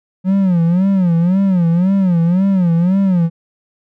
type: tone with vibrato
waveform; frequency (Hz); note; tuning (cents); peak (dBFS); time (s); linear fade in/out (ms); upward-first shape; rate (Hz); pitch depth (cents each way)
triangle; 181; F#3; -38; -8; 0.24-3.3; 50; sine; 1.9; 150
effects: none